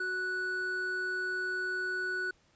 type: tone pair together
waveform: triangle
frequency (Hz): 370 / 1478.5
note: F#4 / F#6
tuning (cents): 0 / -2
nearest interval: 2 octaves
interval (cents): 2398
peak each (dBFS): -38 / -30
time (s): 0-2.31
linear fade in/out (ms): 5
effects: pink hiss -67 dBFS RMS until 2.55 s + resampled to 16000 Hz